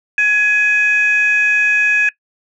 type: tone pair together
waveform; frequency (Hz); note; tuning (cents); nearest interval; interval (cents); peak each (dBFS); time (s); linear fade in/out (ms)
sine; 1679.2 / 2516; G#6 / D#7; +19 / +19; perfect fifth; 700; -12; 0.18-2.09; 2
effects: noise-tail reverb RT60 0.1 s tail -21 dB re dry + tanh soft clip ceiling -5 dBFS